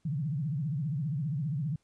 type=tone with vibrato; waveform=sine; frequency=146.9 Hz; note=D3; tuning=1 cent sharp; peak=-29 dBFS; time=0.05-1.76 s; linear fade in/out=5 ms; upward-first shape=triangle; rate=15 Hz; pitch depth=290 cents each way; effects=pink hiss -74 dBFS RMS until 1.83 s + resampled to 22050 Hz